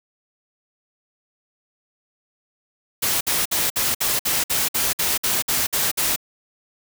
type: noise bursts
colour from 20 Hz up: white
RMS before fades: -21 dBFS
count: 13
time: 3.02-6.162 s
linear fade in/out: 10 ms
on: 190 ms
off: 56 ms
effects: none